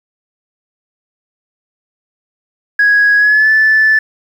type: tone with pitch glide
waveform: sine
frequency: 1661.2 to 1749.8 Hz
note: G#6 to A6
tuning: 0 to -10 cents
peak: -5 dBFS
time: 2.79-3.99 s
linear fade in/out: 5 ms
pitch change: +90 cents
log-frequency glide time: 3.17-3.5 s
effects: tanh soft clip ceiling -3 dBFS + 7-bit